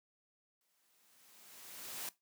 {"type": "noise with exponential growth", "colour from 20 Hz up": "white", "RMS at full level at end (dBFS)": -41, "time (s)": [0.61, 2.09], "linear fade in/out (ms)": 2, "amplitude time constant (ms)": 320, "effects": ["noise-tail reverb RT60 0.2 s tail -18 dB re dry", "high-pass 150 Hz 12 dB/octave"]}